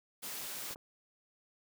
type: high-pass noise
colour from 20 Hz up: white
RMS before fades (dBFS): -42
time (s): 0.22-0.75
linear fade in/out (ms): 20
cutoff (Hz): 120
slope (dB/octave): 96
type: clicks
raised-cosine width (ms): 1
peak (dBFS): -34 / -36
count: 2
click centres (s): 0.71 / 0.759
effects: none